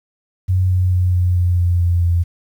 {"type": "tone with pitch steps", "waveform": "sine", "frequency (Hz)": [92.5, 91.54, 90.6, 89.66, 88.73, 87.81, 86.91, 86.01], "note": ["F#2", "F#2", "F#2", "F2", "F2", "F2", "F2", "F2"], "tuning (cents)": [0, -18, -36, 46, 28, 10, -8, -26], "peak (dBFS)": -12, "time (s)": [0.48, 2.24], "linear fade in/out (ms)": 20, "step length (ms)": 220, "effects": ["8-bit"]}